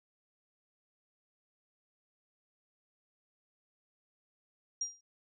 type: tone with exponential decay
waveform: sine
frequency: 5700 Hz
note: F8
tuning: 34 cents sharp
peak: -29 dBFS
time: 4.81-5.01 s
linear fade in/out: 5 ms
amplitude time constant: 43 ms
effects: none